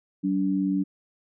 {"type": "tone pair together", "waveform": "sine", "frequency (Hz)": [190, 287.7], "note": ["F#3", "D4"], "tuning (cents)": [46, -36], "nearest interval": "perfect fifth", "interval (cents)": 718, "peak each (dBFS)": [-25, -24], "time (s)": [0.23, 0.84], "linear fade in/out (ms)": 20, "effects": []}